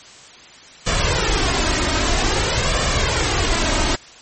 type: noise with flanger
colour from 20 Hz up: pink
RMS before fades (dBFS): -18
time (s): 0.86-3.96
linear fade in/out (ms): 10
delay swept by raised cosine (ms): 1.7 to 3.2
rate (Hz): 0.51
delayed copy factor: +0.55
effects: white hiss -42 dBFS RMS until 4.21 s + MP3 32 kbps